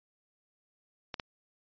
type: clicks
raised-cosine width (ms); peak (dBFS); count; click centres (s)
0.2; -18; 2; 1.142 / 1.198
effects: resampled to 11025 Hz